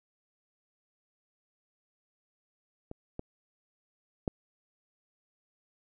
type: clicks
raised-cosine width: 2 ms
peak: -27 / -23 / -16 dBFS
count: 3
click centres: 2.914 / 3.194 / 4.278 s
effects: none